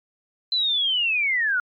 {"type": "linear sweep", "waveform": "sine", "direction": "down", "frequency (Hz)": [4074, 1396.9], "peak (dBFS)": -19, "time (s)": [0.52, 1.6], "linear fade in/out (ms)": 2, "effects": ["MP3 64 kbps"]}